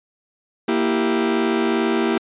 40% pulse chord, E diminished, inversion second, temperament equal, 233.1 / 329.6 / 392 Hz, Bb3 / E4 / G4, 0 / 0 / 0 cents, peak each -21 dBFS, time 0.68-2.18 s, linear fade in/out 5 ms, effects resampled to 8000 Hz

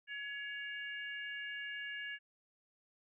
harmonic tone, 562 Hz, C#5, 24 cents sharp, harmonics 3 / 4 / 5, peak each -42 / -49 / -47 dBFS, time 0.07-2.19 s, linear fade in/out 50 ms, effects none

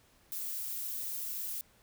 violet noise, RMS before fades -38 dBFS, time 0.32-1.61 s, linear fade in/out 0 ms, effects pink hiss -65 dBFS RMS until 1.82 s

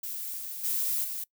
violet noise with level steps, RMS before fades -36 / -38 / -29 / -35 dBFS, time 0.03-1.24 s, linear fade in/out 5 ms, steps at 0.37 / 0.63 / 1.03 s, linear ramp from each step 20 ms, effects noise-tail reverb RT60 0.1 s tail -23 dB re dry

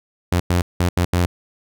sawtooth tone bursts at uneven times, 88.2 Hz, F2, 18 cents sharp, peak -11 dBFS, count 5, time 0.32-0.4 / 0.5-0.62 / 0.8-0.89 / 0.97-1.05 / 1.13-1.26 s, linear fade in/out 5 ms, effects none

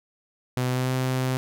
sawtooth tone with pitch glide, 126.3 to 129.25 Hz, B2 to C3, +39 to -21 cents, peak -19 dBFS, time 0.57-1.37 s, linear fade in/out 0 ms, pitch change +40 cents, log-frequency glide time 0.68-0.92 s, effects none

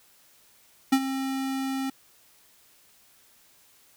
square tone with ADSR envelope, 267.3 Hz, C4, 37 cents sharp, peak -16 dBFS, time 0.92-1.9 s, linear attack 9 ms, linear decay 60 ms, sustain -12 dB, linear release 5 ms, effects white hiss -59 dBFS RMS until 3.96 s

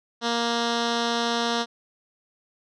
10% pulse tone with low-pass filter, 234.3 Hz, A#3, 9 cents sharp, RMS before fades -25 dBFS, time 0.21-1.66 s, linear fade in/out 50 ms, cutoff 4700 Hz, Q 3.7, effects none

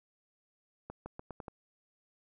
accelerating click train, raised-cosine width 1 ms, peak -28 dBFS, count 6, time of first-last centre 0.9-1.482 s, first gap 160 ms, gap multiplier 0.84, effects none

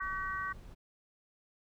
harmonic tone, 380.2 Hz, F#4, 47 cents sharp, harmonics 3 / 4 / 5, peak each -37 / -39 / -41 dBFS, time 0-0.53 s, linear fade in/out 10 ms
brown noise, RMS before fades -49 dBFS, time 0.01-0.75 s, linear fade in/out 20 ms
effects none

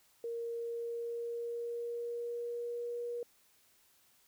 sine tone with pitch glide, 466.2 to 477.6 Hz, A#4 to A#4, 0 to +42 cents, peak -36 dBFS, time 0.24-3.23 s, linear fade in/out 2 ms, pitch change +42 cents, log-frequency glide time 0.46-3.05 s, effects white hiss -68 dBFS RMS until 4.27 s

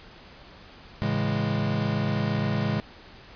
square chord, A major seventh, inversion none, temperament equal, 110 / 138.59 / 164.81 / 207.7 Hz, A2 / C#3 / E3 / G#3, 0 / 0 / 0 / 0 cents, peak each -30 / -30 / -33 / -29 dBFS, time 1.02-2.8 s, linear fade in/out 0 ms, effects pink hiss -48 dBFS RMS until 3.35 s + resampled to 11025 Hz

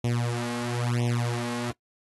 sawtooth tone with flanger, 120 Hz, B2, 49 cents flat, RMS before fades -28 dBFS, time 0.04-1.71 s, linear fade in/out 5 ms, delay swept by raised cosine 0.32 to 3.72 ms, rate 1 Hz, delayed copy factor +1, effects noise-tail reverb RT60 0.1 s tail -18 dB re dry + AAC 32 kbps

